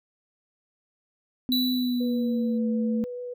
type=tone with pitch glide; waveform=sine; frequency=253.3 to 223.1 Hz; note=B3 to A3; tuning=+44 to +24 cents; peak=-23 dBFS; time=1.49-3.04 s; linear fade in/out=0 ms; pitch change=-220 cents; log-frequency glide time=1.73-2.68 s
type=tone with exponential decay; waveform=square; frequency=3951 Hz; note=B7; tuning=in tune; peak=-23 dBFS; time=1.52-2.58 s; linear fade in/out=1 ms; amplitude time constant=230 ms
type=tone with vibrato; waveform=sine; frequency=492.2 Hz; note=B4; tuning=6 cents flat; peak=-32 dBFS; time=2-3.34 s; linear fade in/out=10 ms; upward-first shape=triangle; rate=6.8 Hz; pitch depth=8 cents each way
effects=none